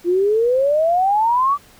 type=exponential sweep; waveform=sine; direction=up; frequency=339.9 to 1174.7 Hz; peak=-13 dBFS; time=0.04-1.58 s; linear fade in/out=50 ms; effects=pink hiss -48 dBFS RMS until 1.79 s